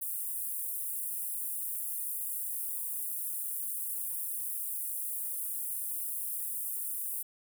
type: high-pass noise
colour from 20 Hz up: pink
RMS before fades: -36 dBFS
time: 0.01-7.23 s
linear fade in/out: 10 ms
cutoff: 9400 Hz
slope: 48 dB/octave
effects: none